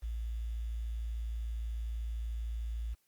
sine tone with quantisation, 56.6 Hz, A1, 50 cents sharp, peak -34 dBFS, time 0.02-2.95 s, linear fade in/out 20 ms, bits 10, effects white hiss -75 dBFS RMS until 3.07 s + Opus 48 kbps

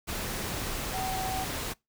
sine tone in noise, 757 Hz, F#5, 39 cents sharp, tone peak -32 dBFS, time 0.93-1.45 s, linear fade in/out 20 ms, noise pink, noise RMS -34 dBFS, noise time 0.07-1.74 s, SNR -1 dB, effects noise-tail reverb RT60 0.2 s tail -24 dB re dry

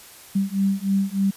sine beating tone pair, 194.2 / 197.5 Hz, G3 / G3, -16 / +13 cents, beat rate 3.3 Hz, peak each -22 dBFS, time 0.35-1.31 s, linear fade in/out 10 ms, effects white hiss -45 dBFS RMS until 1.36 s + resampled to 32000 Hz

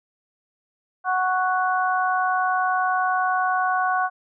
harmonic tone, 370 Hz, F#4, in tune, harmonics 2 / 3 / 4, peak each -22 / -24 / -25 dBFS, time 1.04-4.1 s, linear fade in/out 50 ms, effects none

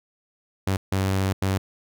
sawtooth tone bursts at uneven times, 96 Hz, G2, 36 cents flat, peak -17 dBFS, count 3, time 0.67-0.77 / 0.92-1.33 / 1.42-1.58 s, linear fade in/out 5 ms, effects none

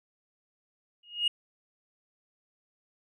sine tone with exponential growth, 2867 Hz, F7, 45 cents sharp, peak -19 dBFS, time 1.03-1.28 s, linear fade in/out 5 ms, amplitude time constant 53 ms, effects tanh soft clip ceiling -19 dBFS

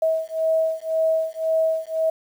sine beating tone pair, 642 / 643.9 Hz, E5 / E5, -46 / -41 cents, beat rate 1.9 Hz, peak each -22 dBFS, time 0.02-2.1 s, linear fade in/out 5 ms, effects 8-bit

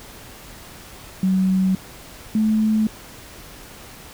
sine tone pair in turn, 188.4 / 217.1 Hz, F#3 / A3, +32 / -23 cents, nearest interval major second, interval 245 cents, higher second, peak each -15 / -15 dBFS, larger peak neither, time 1.23-1.75 / 2.35-2.87 s, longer neither, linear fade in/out 2 ms, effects pink hiss -41 dBFS RMS until 4.13 s

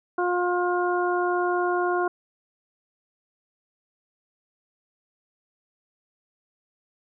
harmonic tone, 355.7 Hz, F4, 32 cents sharp, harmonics 1 / 2 / 3 / 4, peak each -24 / -27 / -29 / -30 dBFS, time 0.18-2.08 s, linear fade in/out 5 ms, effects none

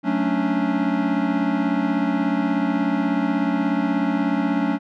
square chord, D major seventh, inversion first, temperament equal, 185 / 220 / 277.2 / 293.7 Hz, F#3 / A3 / C#4 / D4, 0 / 0 / 0 / 0 cents, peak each -27 / -26 / -23 / -26 dBFS, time 0.03-4.79 s, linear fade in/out 50 ms, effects low-pass 2000 Hz 12 dB/octave

